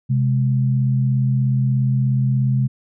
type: tone pair together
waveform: sine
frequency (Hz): 130.84 / 207.7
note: C3 / G#3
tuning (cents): 0 / 0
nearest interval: minor sixth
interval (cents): 800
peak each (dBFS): -15 / -24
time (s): 0.09-2.68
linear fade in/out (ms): 20
effects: none